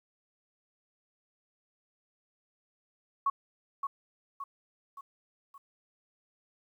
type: tone with echo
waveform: sine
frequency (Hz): 1108.7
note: C#6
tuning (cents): 0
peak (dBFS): -24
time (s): 3.26-3.3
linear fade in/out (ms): 5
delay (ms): 570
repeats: 4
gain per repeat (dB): -6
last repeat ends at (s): 5.58
effects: 11-bit